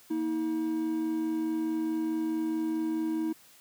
triangle tone pair together, 234.3 / 319 Hz, A#3 / D#4, +9 / +43 cents, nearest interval perfect fourth, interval 534 cents, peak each -35 / -26 dBFS, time 0.1-3.33 s, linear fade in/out 10 ms, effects white hiss -57 dBFS RMS until 3.6 s + high-pass 80 Hz 12 dB/octave

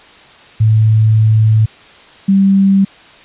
sine tone pair in turn, 109.5 / 195.11 Hz, A2 / G3, -8 / -8 cents, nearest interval minor seventh, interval 1000 cents, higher second, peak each -6 dBFS, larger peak neither, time 0.6-1.66 / 2.28-2.85 s, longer first, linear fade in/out 10 ms, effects white hiss -40 dBFS RMS until 3.24 s + resampled to 8000 Hz

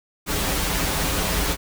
pink noise with comb filter, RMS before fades -23 dBFS, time 0.26-1.57 s, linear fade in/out 50 ms, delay 8.5 ms, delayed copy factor -0.7, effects none

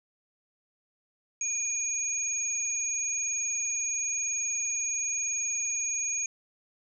sine tone pair together, 2435 / 6607 Hz, D#7 / G#8, -38 / -10 cents, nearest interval octave + perfect fourth, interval 1728 cents, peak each -38 / -28 dBFS, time 1.41-6.26 s, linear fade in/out 2 ms, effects none

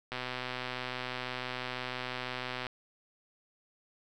click train, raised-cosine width 0.3 ms, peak -20 dBFS, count 322, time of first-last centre 0.12-2.668 s, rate 126 Hz, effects none

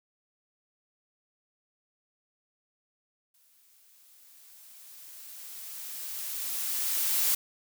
blue noise with exponential growth, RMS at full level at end -25 dBFS, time 3.34-7.35 s, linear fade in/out 5 ms, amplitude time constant 870 ms, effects none

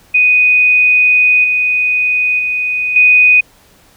sine tone with level steps, 2489 Hz, D#7, in tune, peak -6 / -10 / -13 / -4 dBFS, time 0.14-3.41 s, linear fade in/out 10 ms, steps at 1.44 / 2.39 / 2.96 s, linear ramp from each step 2 ms, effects pink hiss -47 dBFS RMS until 3.96 s

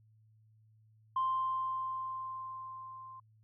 sine tone with level ramp, 1046.5 Hz, C6, in tune, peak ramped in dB -27 to -47 dBFS, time 1.16-3.2 s, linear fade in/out 5 ms, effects tanh soft clip ceiling -25 dBFS + added 109 Hz sine -62 dBFS peak until 3.43 s

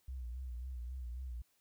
sine tone with vibrato, 62.1 Hz, B1, 10 cents sharp, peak -40 dBFS, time 0.08-1.42 s, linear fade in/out 5 ms, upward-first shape sine, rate 3.7 Hz, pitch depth 86 cents each way, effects white hiss -75 dBFS RMS until 1.6 s

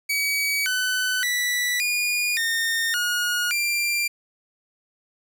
sawtooth tone with pitch steps, 2272 / 1506 / 1963 / 2436 / 1829 / 1441 / 2375 Hz, C#7 / F#6 / B6 / D#7 / A#6 / F#6 / D7, +42 / +30 / -11 / -37 / -33 / -46 / +19 cents, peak -18 dBFS, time 0.09-4.08 s, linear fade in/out 10 ms, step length 570 ms, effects none

